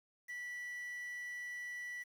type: tone with quantisation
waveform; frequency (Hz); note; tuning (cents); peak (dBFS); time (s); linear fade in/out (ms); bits
triangle; 1956; B6; -17; -40; 0.28-2.04; 20; 10
effects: none